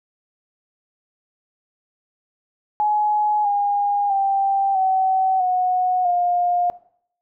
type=tone with pitch steps; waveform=sine; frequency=842 / 813.3 / 785.6 / 758.9 / 733 / 708 Hz; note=G#5 / G#5 / G5 / F#5 / F#5 / F5; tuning=+24 / -36 / +4 / +44 / -16 / +23 cents; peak=-16 dBFS; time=2.8-6.7 s; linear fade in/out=0 ms; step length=650 ms; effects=noise-tail reverb RT60 0.6 s tail -18 dB re dry